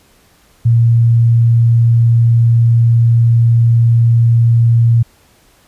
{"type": "tone", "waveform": "sine", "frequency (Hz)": 116.54, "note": "A#2", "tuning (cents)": 0, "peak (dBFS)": -6, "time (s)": [0.65, 5.03], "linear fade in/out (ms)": 10, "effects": ["pink hiss -50 dBFS RMS until 5.67 s", "resampled to 32000 Hz"]}